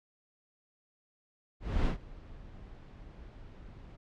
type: noise with ADSR envelope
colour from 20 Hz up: brown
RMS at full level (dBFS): -26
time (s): 1.6-3.97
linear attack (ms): 260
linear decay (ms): 110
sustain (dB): -23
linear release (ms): 17
effects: low-pass 4000 Hz 12 dB/octave